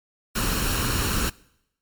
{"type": "noise with comb filter", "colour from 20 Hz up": "pink", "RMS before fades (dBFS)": -24, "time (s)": [0.35, 1.3], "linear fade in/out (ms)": 10, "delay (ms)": 0.72, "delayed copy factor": 0.55, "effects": ["noise-tail reverb RT60 0.8 s tail -23 dB re dry", "MP3 96 kbps"]}